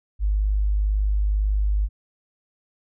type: tone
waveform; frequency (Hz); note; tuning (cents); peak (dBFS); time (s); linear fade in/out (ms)
sine; 51; G#1; -31; -18; 0.19-1.89; 50
effects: none